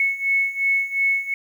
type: beating tone pair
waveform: sine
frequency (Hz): 2200 / 2202.8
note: C#7 / C#7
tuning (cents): -14 / -11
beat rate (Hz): 2.8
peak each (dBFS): -23 / -20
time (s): 0-1.34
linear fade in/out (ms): 2
effects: 8-bit